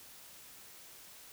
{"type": "silence", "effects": ["white hiss -54 dBFS RMS until 1.32 s"]}